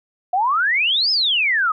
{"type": "exponential two-way sweep", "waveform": "sine", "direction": "up then down", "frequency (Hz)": [698.5, 5274, 1222], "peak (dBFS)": -15, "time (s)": [0.33, 1.72], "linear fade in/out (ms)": 5, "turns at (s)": 1.11, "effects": []}